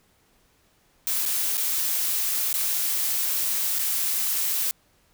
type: noise with dropouts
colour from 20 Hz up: blue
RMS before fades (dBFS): -25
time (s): 1.07-4.71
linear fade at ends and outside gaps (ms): 0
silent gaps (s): 1.254-1.26 / 1.571-1.578 / 2.529-2.54 / 3.786-3.791
effects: pink hiss -63 dBFS RMS until 5.13 s